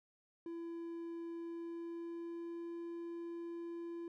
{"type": "tone with pitch glide", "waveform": "triangle", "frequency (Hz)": [336.1, 339.4], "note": ["E4", "F4"], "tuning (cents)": [34, -49], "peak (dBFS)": -40, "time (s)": [0.46, 4.08], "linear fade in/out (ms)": 2, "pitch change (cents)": 17, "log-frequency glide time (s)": [1.32, 2.76], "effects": []}